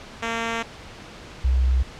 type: tone pair in turn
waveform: 5% pulse / sine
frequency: 229.1 / 64.29 Hz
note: A#3 / C2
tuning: -30 / -30 cents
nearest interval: octave + minor seventh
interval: 2200 cents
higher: first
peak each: -13 / -16 dBFS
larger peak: first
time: 0.22-0.63 / 1.44-1.83 s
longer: first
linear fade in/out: 10 ms
effects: pink hiss -41 dBFS RMS until 1.99 s + low-pass 5000 Hz 12 dB/octave